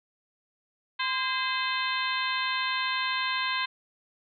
harmonic tone with a mistuned harmonic, 516 Hz, C5, 24 cents flat, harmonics 2 / 3 / 4 / 5 / 6 / 7 / 8, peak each -31 / -33 / -34 / -35 / -36 / -36 / -37 dBFS, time 0.99-3.66 s, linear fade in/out 10 ms, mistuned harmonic 3, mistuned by +66 cents, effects none

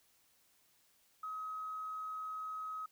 triangle tone with tanh clipping, 1271 Hz, D#6, 36 cents sharp, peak -39 dBFS, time 1.23-2.86 s, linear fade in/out 5 ms, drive 2 dB, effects white hiss -71 dBFS RMS until 2.91 s

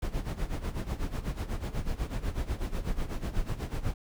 brown noise with tremolo, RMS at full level -29 dBFS, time 0.02-3.94 s, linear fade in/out 5 ms, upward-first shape sine, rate 8.1 Hz, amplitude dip 80%, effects none

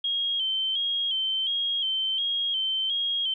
sine tone with vibrato, 3183 Hz, G7, 26 cents sharp, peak -24 dBFS, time 0.04-3.34 s, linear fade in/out 5 ms, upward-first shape square, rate 1.4 Hz, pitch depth 47 cents each way, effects none

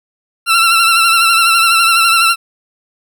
20% pulse tone with vibrato, 1351 Hz, E6, 42 cents sharp, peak -3 dBFS, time 0.46-2.36 s, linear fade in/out 50 ms, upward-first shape sine, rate 12 Hz, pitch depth 43 cents each way, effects none

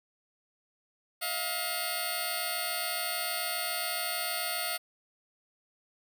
10% pulse tone cluster, 640 / 707 / 4448 Hz, D#5 / F5 / C#8, +49 / +21 / +5 cents, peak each -29 / -26 / -28 dBFS, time 1.21-4.78 s, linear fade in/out 20 ms, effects none

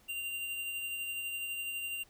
square tone with tremolo, 2780 Hz, F7, 9 cents flat, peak -35 dBFS, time 0.08-2.04 s, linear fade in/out 20 ms, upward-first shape triangle, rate 12 Hz, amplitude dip 35%, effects pink hiss -64 dBFS RMS until 2.09 s

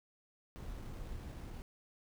brown noise with sample-and-hold, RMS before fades -45 dBFS, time 0.56-1.62 s, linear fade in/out 0 ms, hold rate 7350 Hz, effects none

